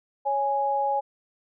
sine tone pair together, 555 / 830.6 Hz, C#5 / G#5, +2 / 0 cents, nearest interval perfect fifth, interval 698 cents, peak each -28 / -23 dBFS, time 0.25-1.01 s, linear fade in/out 20 ms, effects none

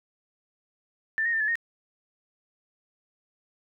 sine tone with pitch steps, 1777 / 1863 / 1793 / 1719 / 1852 Hz, A6 / A#6 / A6 / A6 / A#6, +17 / -2 / +32 / -41 / -12 cents, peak -23 dBFS, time 1.18-1.555 s, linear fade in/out 0 ms, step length 75 ms, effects none

